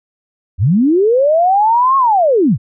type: linear two-way sweep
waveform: sine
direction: up then down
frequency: 73.42 to 1100 to 85.9 Hz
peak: -8 dBFS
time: 0.58-2.58 s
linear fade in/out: 50 ms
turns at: 1.97 s
effects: none